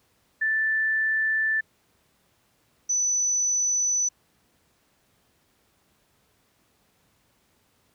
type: tone pair in turn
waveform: sine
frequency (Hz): 1762 / 5985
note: A6 / F#8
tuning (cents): +2 / +19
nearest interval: octave + major sixth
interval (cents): 2117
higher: second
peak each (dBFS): -21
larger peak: neither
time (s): 0.41-1.61 / 2.89-4.09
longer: neither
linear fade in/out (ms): 10
effects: pink hiss -66 dBFS RMS until 7.94 s + high-pass 60 Hz 12 dB/octave